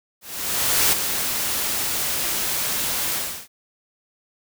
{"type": "noise with ADSR envelope", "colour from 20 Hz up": "white", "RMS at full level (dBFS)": -17, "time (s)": [0.21, 3.48], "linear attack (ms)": 720, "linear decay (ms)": 3, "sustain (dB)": -7, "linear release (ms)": 350, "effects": []}